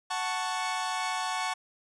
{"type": "chord", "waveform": "sawtooth", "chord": "F# minor", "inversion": "none", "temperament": "equal", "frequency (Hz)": [740, 880, 1108.7], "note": ["F#5", "A5", "C#6"], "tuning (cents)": [0, 0, 0], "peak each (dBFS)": -30, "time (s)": [0.1, 1.54], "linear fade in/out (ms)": 10, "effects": ["resampled to 22050 Hz"]}